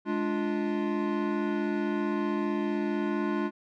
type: chord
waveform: square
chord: D diminished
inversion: second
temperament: equal with one note detuned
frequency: 209.7 / 293.7 / 349.2 Hz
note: Ab3 / D4 / F4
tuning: +17 / 0 / 0 cents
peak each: -32 dBFS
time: 0.05-3.51 s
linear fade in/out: 50 ms
effects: low-pass 2000 Hz 12 dB/octave